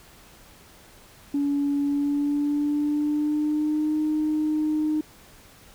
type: tone with pitch glide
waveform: sine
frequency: 284.6 to 306.8 Hz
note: C#4 to D#4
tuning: +46 to -24 cents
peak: -20 dBFS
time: 1.34-5.01 s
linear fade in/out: 5 ms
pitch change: +130 cents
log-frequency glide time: 1.85-3.97 s
effects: tanh soft clip ceiling -17 dBFS + pink hiss -51 dBFS RMS until 5.74 s